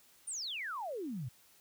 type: exponential sweep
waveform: sine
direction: down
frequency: 9580 to 111.1 Hz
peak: -37 dBFS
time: 0.27-1.29 s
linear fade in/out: 10 ms
effects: white hiss -64 dBFS RMS until 1.6 s